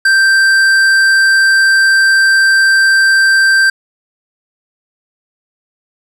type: tone with tanh clipping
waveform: sine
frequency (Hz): 1568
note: G6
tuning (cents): 0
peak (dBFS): -8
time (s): 0.05-3.7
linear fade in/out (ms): 5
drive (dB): 12
effects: none